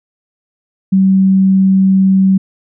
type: tone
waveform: sine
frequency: 191.3 Hz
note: G3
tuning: 42 cents flat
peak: -6 dBFS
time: 0.92-2.38 s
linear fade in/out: 10 ms
effects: none